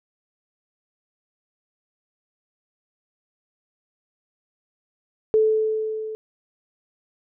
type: tone with level ramp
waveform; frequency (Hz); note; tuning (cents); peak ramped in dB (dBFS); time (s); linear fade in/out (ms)
sine; 436; A4; -16; -13 to -29; 5.34-6.15; 0
effects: none